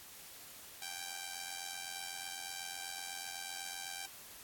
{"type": "tone with amplitude modulation", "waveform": "5% pulse", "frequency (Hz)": 784, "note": "G5", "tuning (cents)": 0, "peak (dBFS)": -27, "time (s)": [0.82, 4.06], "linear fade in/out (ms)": 2, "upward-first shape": "sine", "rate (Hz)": 88, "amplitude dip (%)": 70, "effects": ["white hiss -53 dBFS RMS until 4.43 s", "AAC 64 kbps"]}